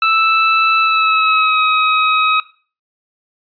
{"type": "tone with pitch glide", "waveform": "25% pulse", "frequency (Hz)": [1318.5, 1267], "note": ["E6", "D#6"], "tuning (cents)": [0, 31], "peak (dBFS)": -7, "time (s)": [0.02, 2.4], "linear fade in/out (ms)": 2, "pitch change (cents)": -69, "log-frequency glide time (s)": [0.8, 1.6], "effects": ["noise-tail reverb RT60 0.4 s tail -18 dB re dry", "resampled to 11025 Hz"]}